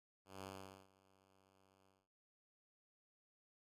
5% pulse tone with ADSR envelope, 96 Hz, G2, 36 cents flat, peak -37 dBFS, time 0.25-2.08 s, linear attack 180 ms, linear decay 440 ms, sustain -24 dB, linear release 210 ms, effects resampled to 32000 Hz

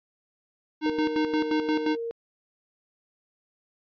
square tone with tremolo, 308 Hz, D#4, 17 cents flat, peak -23 dBFS, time 0.81-1.97 s, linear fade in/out 50 ms, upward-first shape square, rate 5.7 Hz, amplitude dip 65%
sine tone with pitch glide, 466.2 to 463 Hz, A#4 to A#4, 0 to -12 cents, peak -29 dBFS, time 0.86-2.11 s, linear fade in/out 0 ms, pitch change -12 cents, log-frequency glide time 1.28-1.45 s
effects resampled to 11025 Hz

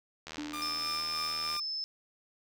click train, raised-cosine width 0.2 ms, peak -24 dBFS, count 104, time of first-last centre 0.27-1.564 s, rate 79.6 Hz
triangle tone with exponential decay, 296 Hz, D4, 14 cents sharp, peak -33 dBFS, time 0.38-1.35 s, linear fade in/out 0 ms, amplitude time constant 210 ms
sawtooth tone with tremolo, 1198 Hz, D6, 34 cents sharp, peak -32 dBFS, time 0.53-1.6 s, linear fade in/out 5 ms, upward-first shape sine, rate 3.2 Hz, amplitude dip 35%
sine tone, 5250 Hz, E8, 8 cents flat, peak -33 dBFS, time 0.62-1.84 s, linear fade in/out 0 ms
effects none

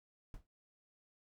brown noise with exponential decay, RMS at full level -45 dBFS, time 0.34-0.47 s, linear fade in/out 1 ms, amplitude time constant 28 ms, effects none

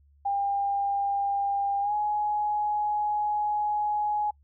sine tone with pitch glide, 800 to 837.4 Hz, G5 to G#5, +35 to +14 cents, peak -24 dBFS, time 0.25-4.31 s, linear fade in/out 10 ms, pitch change +79 cents, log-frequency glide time 1.81-1.93 s, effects noise-tail reverb RT60 0.1 s tail -25 dB re dry + added 71 Hz sine -57 dBFS peak until 4.43 s

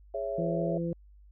sine chord, C# minor, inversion second, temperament just, 415.8 / 554.4 / 665.2 Hz, G#4 / C#5 / E5, +2 / 0 / +16 cents, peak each -37 / -34 / -34 dBFS, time 0.14-0.78 s, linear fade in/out 5 ms
harmonic tone, 169.3 Hz, E3, 46 cents sharp, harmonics 1 / 2 / 3, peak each -31 / -35 / -36 dBFS, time 0.38-0.93 s, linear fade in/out 2 ms
effects added 50 Hz sine -52 dBFS peak until 1.31 s

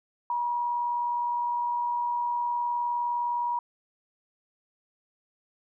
sine tone with amplitude modulation, 960 Hz, B5, 49 cents flat, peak -24 dBFS, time 0.3-3.59 s, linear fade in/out 2 ms, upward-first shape sine, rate 79.6 Hz, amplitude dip 30%, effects none

